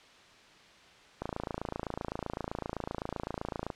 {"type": "click train", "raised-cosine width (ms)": 1, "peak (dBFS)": -20, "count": 70, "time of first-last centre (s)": [1.22, 3.702], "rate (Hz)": 27.8, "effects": ["white hiss -56 dBFS RMS until 3.75 s", "low-pass 4000 Hz 12 dB/octave"]}